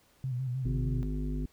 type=tone with vibrato; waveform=sine; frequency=127.5 Hz; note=C3; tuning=44 cents flat; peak=-30 dBFS; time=0.24-1.03 s; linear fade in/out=0 ms; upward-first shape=square; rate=6.5 Hz; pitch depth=60 cents each way
type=harmonic tone; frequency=50.5 Hz; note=G#1; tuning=48 cents flat; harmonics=1 / 3 / 5 / 7 / 8; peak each=-32 / -37 / -37 / -47 / -50 dBFS; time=0.65-1.46 s; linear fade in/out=5 ms
effects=pink hiss -65 dBFS RMS until 1.52 s